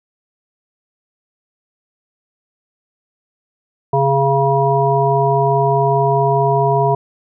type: harmonic tone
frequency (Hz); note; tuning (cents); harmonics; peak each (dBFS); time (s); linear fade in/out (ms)
137.6; C#3; -12; 1 / 3 / 5 / 7; -17 / -17 / -17 / -17; 3.93-6.95; 5
effects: none